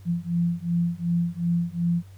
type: beating tone pair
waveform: sine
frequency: 170.1 / 172.8 Hz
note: F3 / F3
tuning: -45 / -18 cents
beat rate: 2.7 Hz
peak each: -25 dBFS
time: 0.05-2.03 s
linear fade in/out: 50 ms
effects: added 96 Hz sine -43 dBFS peak until 2.17 s + pink hiss -59 dBFS RMS until 2.17 s

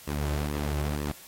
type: tone with flanger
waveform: sawtooth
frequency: 73.42 Hz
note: D2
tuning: in tune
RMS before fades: -30 dBFS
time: 0.07-1.12 s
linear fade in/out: 10 ms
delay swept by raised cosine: 1.3 to 4.3 ms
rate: 2.1 Hz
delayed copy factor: -0.55
effects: white hiss -49 dBFS RMS until 1.27 s + AAC 48 kbps

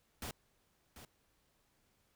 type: noise with echo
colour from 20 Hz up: pink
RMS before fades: -43 dBFS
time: 0.22-0.31 s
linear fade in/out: 2 ms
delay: 740 ms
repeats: 1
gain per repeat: -11 dB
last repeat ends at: 1.05 s
effects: pink hiss -75 dBFS RMS until 2.15 s

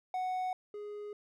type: tone pair in turn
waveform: triangle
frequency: 740 / 415.3 Hz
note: F#5 / G#4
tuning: 0 / 0 cents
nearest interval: minor seventh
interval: 1000 cents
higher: first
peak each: -30 / -38 dBFS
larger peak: first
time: 0.14-0.53 / 0.74-1.13 s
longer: neither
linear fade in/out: 2 ms
effects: none

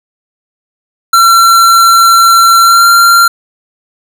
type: tone with pitch glide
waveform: square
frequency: 1358 to 1379.3 Hz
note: F6 to F6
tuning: -49 to -22 cents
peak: -3 dBFS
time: 1.13-3.28 s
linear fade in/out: 5 ms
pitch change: +27 cents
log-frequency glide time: 2.61-2.86 s
effects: none

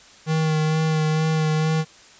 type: tone with vibrato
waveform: square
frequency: 156.9 Hz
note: D#3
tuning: 15 cents sharp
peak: -19 dBFS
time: 0.26-1.85 s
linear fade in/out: 50 ms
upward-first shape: sine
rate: 2.2 Hz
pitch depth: 19 cents each way
effects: white hiss -48 dBFS RMS until 2.19 s + resampled to 16000 Hz

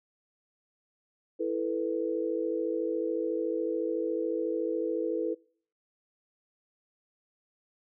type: chord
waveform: sine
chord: E suspended fourth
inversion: none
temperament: equal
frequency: 329.6 / 440 / 493.9 Hz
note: E4 / A4 / B4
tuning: 0 / 0 / 0 cents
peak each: -32 dBFS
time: 1.39-5.35 s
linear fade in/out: 20 ms
effects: noise-tail reverb RT60 0.5 s tail -24 dB re dry

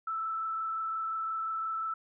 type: tone with frequency modulation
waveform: sine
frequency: 1318.5 Hz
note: E6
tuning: in tune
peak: -31 dBFS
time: 0.07-1.94 s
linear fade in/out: 5 ms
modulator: 25.7 Hz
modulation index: 0.62
effects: none

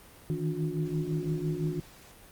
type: tone cluster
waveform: sine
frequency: 153.8 / 159.7 / 291 / 358.8 Hz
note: D#3 / D#3 / D4 / F4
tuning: -20 / +45 / -16 / +47 cents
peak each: -33 / -32 / -38 / -35 dBFS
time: 0.3-1.8 s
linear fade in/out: 0 ms
effects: pink hiss -53 dBFS RMS until 2.31 s + Opus 32 kbps

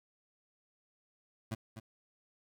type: tone with echo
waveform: 25% pulse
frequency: 111.1 Hz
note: A2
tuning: 17 cents sharp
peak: -31 dBFS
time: 1.51-1.55 s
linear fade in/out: 10 ms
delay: 250 ms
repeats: 1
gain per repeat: -9 dB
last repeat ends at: 1.8 s
effects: 12-bit

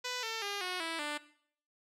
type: tone with pitch steps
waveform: 5% pulse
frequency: 497.7 / 448.6 / 404.3 / 364.3 / 328.4 / 295.9 Hz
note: B4 / A4 / G#4 / F#4 / E4 / D4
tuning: +13 / +34 / -46 / -27 / -6 / +13 cents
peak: -24 dBFS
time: 0.04-1.18 s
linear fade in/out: 10 ms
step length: 190 ms
effects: noise-tail reverb RT60 0.6 s tail -17 dB re dry + low-pass 9000 Hz 12 dB/octave

